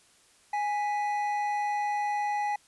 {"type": "tone pair together", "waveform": "triangle", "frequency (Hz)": [829.2, 1975.5], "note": ["G#5", "B6"], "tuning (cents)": [-3, 0], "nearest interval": "octave + minor third", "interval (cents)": 1503, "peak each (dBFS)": [-25, -36], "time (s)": [0.53, 2.56], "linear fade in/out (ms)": 5, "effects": ["white hiss -61 dBFS RMS until 2.67 s", "resampled to 24000 Hz"]}